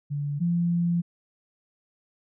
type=tone pair in turn; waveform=sine; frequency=144.3 / 171.99 Hz; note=D3 / F3; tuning=-30 / -26 cents; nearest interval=minor third; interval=304 cents; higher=second; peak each=-26 / -21 dBFS; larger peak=second; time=0.1-0.4 / 0.4-1.02 s; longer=second; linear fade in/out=20 ms; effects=none